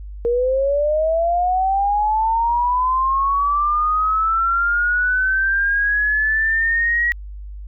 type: linear sweep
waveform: sine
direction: up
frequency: 466.2 to 1917 Hz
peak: -15 dBFS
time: 0.25-7.12 s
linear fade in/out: 0 ms
effects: added 50 Hz sine -30 dBFS peak until 7.67 s